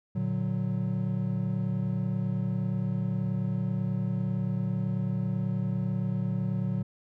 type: chord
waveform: triangle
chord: Bb augmented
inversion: none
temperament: equal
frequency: 116.54 / 146.83 / 185 Hz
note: Bb2 / D3 / F#3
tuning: 0 / 0 / 0 cents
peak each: -29 / -31 / -28 dBFS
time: 0.15-6.83 s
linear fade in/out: 10 ms
effects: none